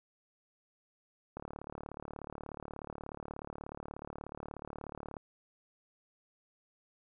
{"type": "click train", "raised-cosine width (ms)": 1, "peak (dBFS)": -28, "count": 140, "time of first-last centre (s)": [1.37, 5.168], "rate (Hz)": 36.6, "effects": []}